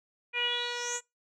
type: tone with low-pass filter sweep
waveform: 10% pulse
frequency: 483 Hz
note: B4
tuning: 39 cents flat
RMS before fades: -32 dBFS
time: 0.33-1.01 s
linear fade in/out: 50 ms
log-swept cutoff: 2400 to 7500 Hz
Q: 8.6
effects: noise-tail reverb RT60 0.2 s tail -23 dB re dry